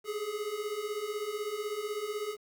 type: beating tone pair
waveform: square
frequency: 409.1 / 425.1 Hz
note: G#4 / G#4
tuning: -26 / +40 cents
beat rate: 16 Hz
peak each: -39 / -36 dBFS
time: 0.04-2.37 s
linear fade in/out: 50 ms
effects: 10-bit